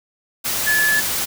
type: tone in noise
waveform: sine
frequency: 1720 Hz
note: A6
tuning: 40 cents flat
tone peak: -15 dBFS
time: 0.66-1.01 s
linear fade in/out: 20 ms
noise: white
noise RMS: -22 dBFS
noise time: 0.44-1.26 s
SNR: +4 dB
effects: none